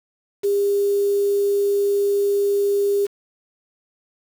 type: tone with quantisation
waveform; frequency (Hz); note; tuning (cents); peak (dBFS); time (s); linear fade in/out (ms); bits
sine; 402.9; G4; +48; -16; 0.43-3.07; 20; 6
effects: none